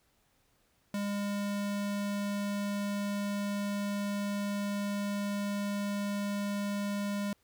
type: tone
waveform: square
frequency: 202.8 Hz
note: G#3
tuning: 41 cents flat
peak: -32 dBFS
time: 0.94-7.33 s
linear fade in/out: 2 ms
effects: pink hiss -71 dBFS RMS until 7.43 s